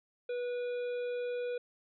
harmonic tone, 488.8 Hz, B4, 18 cents flat, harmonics 1 / 3 / 5 / 7 / 8, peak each -33 / -49 / -51 / -58 / -61 dBFS, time 0.29-1.58 s, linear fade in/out 5 ms, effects none

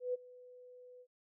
sine tone with ADSR envelope, 497.7 Hz, B4, 13 cents sharp, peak -31 dBFS, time 0-1.07 s, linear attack 140 ms, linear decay 20 ms, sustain -22 dB, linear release 62 ms, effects none

